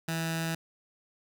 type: tone with notch filter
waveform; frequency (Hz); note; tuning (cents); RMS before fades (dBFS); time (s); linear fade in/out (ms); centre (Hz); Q
15% pulse; 163.8; E3; -11; -32; 0.08-0.55; 5; 430; 0.67
effects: 10-bit